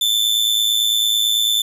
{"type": "tone with amplitude modulation", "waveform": "40% pulse", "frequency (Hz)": 3524, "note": "A7", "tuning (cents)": 2, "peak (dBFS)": -11, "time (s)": [0.01, 1.62], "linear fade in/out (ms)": 5, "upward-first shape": "sine", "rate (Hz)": 109, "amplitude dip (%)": 60, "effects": []}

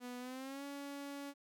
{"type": "tone with pitch glide", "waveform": "sawtooth", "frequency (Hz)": [246.9, 282], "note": ["B3", "C#4"], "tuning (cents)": [0, 30], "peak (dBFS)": -40, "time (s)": [0, 1.34], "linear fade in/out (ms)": 50, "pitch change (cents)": 230, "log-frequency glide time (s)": [0.19, 0.64], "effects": []}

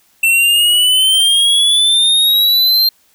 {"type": "exponential sweep", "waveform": "square", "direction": "up", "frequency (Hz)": [2682, 4186], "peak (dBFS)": -9, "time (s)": [0.23, 2.89], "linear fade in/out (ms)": 5, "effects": ["white hiss -54 dBFS RMS until 3.14 s"]}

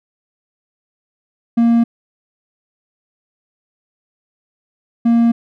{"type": "tone bursts at uneven times", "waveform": "triangle", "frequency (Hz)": 233.1, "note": "A#3", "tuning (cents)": 0, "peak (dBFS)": -7, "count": 2, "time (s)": [[1.57, 1.84], [5.05, 5.32]], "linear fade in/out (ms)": 10, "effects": []}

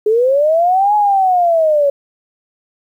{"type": "linear two-way sweep", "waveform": "sine", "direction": "up then down", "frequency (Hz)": [415.3, 846, 555], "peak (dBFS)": -9, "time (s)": [0.06, 1.9], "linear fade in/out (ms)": 5, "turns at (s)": 0.95, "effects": ["8-bit"]}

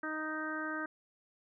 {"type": "harmonic tone", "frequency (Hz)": 311.1, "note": "D#4", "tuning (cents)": 0, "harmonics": [1, 2, 3, 4, 5, 6], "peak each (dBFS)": [-40, -45, -48, -42, -39, -47], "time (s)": [0.03, 0.86], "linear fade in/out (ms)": 5, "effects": []}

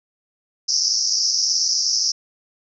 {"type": "band-pass noise", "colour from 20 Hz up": "pink", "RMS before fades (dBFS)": -20, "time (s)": [0.68, 2.12], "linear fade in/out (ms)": 10, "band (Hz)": [5000, 5900], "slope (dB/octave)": 96, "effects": []}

